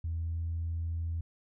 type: tone with pitch glide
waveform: sine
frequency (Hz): 82.41 to 83.13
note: E2 to E2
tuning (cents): 0 to +15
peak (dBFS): -30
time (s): 0.04-1.21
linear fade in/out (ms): 5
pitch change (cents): +15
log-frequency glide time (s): 0.15-0.39
effects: tanh soft clip ceiling -27 dBFS